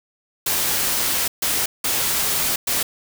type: noise bursts at uneven times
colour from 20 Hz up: white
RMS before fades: -21 dBFS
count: 4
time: 0.46-1.28 / 1.42-1.66 / 1.84-2.56 / 2.67-2.83 s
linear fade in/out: 5 ms
effects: none